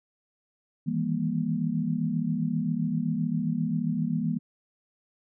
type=tone cluster; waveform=sine; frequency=157.4 / 165 / 203.2 / 237.7 Hz; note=D#3 / E3 / G#3 / A#3; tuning=+20 / +2 / -38 / +34 cents; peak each=-35 / -29 / -31 / -29 dBFS; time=0.86-4.39 s; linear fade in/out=20 ms; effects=none